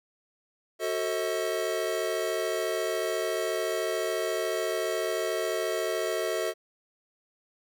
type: chord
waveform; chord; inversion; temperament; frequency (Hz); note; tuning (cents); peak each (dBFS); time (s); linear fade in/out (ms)
square; F# diminished seventh; none; just; 370 / 444 / 532.8 / 639.4; F#4 / A4 / C5 / Eb5; 0 / +16 / +31 / +47; -34 / -33 / -38 / -32; 0.79-6.54; 50
effects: none